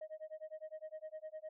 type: tone with tremolo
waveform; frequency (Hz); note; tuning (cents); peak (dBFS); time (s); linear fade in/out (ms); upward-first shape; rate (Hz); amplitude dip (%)
sine; 625; D#5; +8; -40; 0.01-1.49; 5; sine; 9.8; 100
effects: tanh soft clip ceiling -41 dBFS